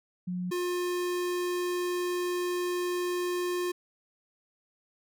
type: tone pair in turn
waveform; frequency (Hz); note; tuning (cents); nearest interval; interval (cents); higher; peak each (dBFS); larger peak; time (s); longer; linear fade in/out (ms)
sine / square; 180.2 / 356.1; F#3 / F4; -45 / +34; octave; 1179; second; -30 / -29; second; 0.27-0.51 / 0.51-3.72; second; 10
effects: none